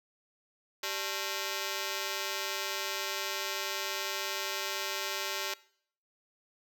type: ring-modulated tone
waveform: 5% pulse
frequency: 489.7 Hz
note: B4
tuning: 15 cents flat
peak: -18 dBFS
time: 0.83-5.54 s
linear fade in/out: 5 ms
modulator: 101 Hz
effects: noise-tail reverb RT60 0.6 s tail -21 dB re dry